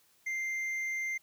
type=tone with hard clipping; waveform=triangle; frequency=2093 Hz; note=C7; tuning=in tune; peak=-33 dBFS; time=0.26-1.18 s; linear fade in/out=10 ms; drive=7 dB; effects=white hiss -67 dBFS RMS until 1.22 s